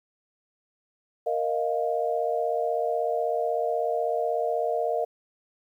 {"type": "chord", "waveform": "sine", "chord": "Bb suspended fourth", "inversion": "none", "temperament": "equal", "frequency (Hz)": [466.2, 622.3, 698.5], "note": ["Bb4", "Eb5", "F5"], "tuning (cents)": [0, 0, 0], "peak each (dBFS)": -28, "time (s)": [1.26, 5.05], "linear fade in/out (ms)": 10, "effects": ["10-bit"]}